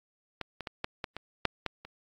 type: clicks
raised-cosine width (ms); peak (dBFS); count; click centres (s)
0.3; -18 / -21 / -20 / -15 / -17 / -20 / -8 / -14 / -28; 9; 0.413 / 0.607 / 0.672 / 0.844 / 1.042 / 1.166 / 1.453 / 1.663 / 1.85
effects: AAC 48 kbps